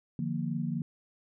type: chord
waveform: sine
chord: Bb major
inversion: first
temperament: equal with one note detuned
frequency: 150.44 / 174.61 / 233.1 Hz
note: D3 / F3 / Bb3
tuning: +42 / 0 / 0 cents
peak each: -34 dBFS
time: 0.19-0.82 s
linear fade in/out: 2 ms
effects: none